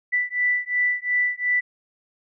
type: beating tone pair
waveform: sine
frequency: 1975.5 / 1978.3 Hz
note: B6 / B6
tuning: 0 / +2 cents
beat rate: 2.8 Hz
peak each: -23 dBFS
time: 0.12-1.61 s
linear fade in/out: 20 ms
effects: none